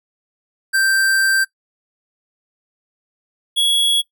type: tone pair in turn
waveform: square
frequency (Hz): 1568 / 3346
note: G6 / G#7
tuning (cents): 0 / +12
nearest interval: octave + minor second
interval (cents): 1312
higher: second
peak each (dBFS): -14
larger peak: neither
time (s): 0.73-1.45 / 3.56-4.02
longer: first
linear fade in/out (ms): 20
effects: noise-tail reverb RT60 0.1 s tail -19 dB re dry